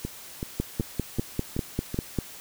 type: two click trains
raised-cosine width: 3 ms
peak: -17 / -12 dBFS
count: 6 / 9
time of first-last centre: 0.05-1.944 / 0.6-2.187 s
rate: 2.64 / 5.04 Hz
effects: white hiss -44 dBFS RMS until 2.4 s